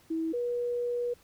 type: tone pair in turn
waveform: sine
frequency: 324.1 / 483.1 Hz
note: E4 / B4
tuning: -29 / -38 cents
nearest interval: perfect fifth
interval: 691 cents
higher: second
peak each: -28 dBFS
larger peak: neither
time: 0.1-0.33 / 0.33-1.14 s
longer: second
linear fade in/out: 10 ms
effects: pink hiss -61 dBFS RMS until 1.23 s